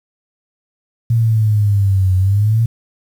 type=exponential two-way sweep; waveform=sine; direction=down then up; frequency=117 to 92 to 117 Hz; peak=-10 dBFS; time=1.1-2.66 s; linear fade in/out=5 ms; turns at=2.16 s; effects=7-bit